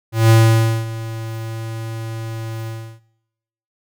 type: tone with ADSR envelope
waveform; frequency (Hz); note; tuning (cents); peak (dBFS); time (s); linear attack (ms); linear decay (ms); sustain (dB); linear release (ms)
square; 112.6; A2; +40; -8; 0.12-3; 180; 550; -18; 330
effects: noise-tail reverb RT60 0.9 s tail -21 dB re dry